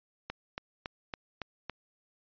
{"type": "click train", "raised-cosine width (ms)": 0.3, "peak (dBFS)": -20, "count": 6, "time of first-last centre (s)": [0.3, 1.697], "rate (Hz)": 3.58, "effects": ["resampled to 11025 Hz"]}